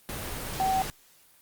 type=tone in noise; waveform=sine; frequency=763 Hz; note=G5; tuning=47 cents flat; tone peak=-23 dBFS; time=0.6-0.82 s; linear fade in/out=0 ms; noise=pink; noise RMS=-35 dBFS; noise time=0.09-0.9 s; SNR=+9 dB; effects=white hiss -59 dBFS RMS until 1.41 s + Opus 32 kbps